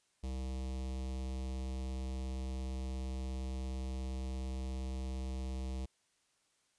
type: tone with notch filter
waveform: square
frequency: 64.9 Hz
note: C2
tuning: 13 cents flat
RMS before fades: -39 dBFS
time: 0.23-5.86 s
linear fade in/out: 10 ms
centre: 1500 Hz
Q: 0.81
effects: white hiss -75 dBFS RMS until 6.78 s + resampled to 22050 Hz